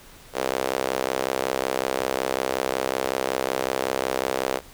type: tone with high-pass filter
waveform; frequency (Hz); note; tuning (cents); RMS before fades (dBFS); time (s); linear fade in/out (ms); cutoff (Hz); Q
sawtooth; 65.41; C2; 0; -26; 0.33-4.61; 50; 490; 1.9
effects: pink hiss -48 dBFS RMS until 4.73 s